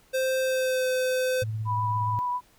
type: tone with pitch glide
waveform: square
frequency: 522 to 512.1 Hz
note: C5 to C5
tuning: -4 to -37 cents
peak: -24 dBFS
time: 0.13-1.44 s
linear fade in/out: 20 ms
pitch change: -33 cents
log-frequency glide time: 0.41-0.87 s
type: tone with tremolo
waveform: sine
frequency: 109.3 Hz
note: A2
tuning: 11 cents flat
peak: -26 dBFS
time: 1.42-2.19 s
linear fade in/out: 0 ms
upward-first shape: triangle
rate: 17 Hz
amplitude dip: 35%
type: tone with vibrato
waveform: sine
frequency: 986 Hz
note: B5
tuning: 3 cents flat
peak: -25 dBFS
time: 1.65-2.41 s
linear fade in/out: 50 ms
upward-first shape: sine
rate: 7.3 Hz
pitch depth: 14 cents each way
effects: pink hiss -60 dBFS RMS until 2.58 s